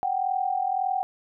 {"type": "tone pair together", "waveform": "sine", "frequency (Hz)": [742.2, 784], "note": ["F#5", "G5"], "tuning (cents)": [5, 0], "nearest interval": "minor second", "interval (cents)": 95, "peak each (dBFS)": -26, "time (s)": [0.03, 1.03], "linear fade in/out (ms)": 0, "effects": []}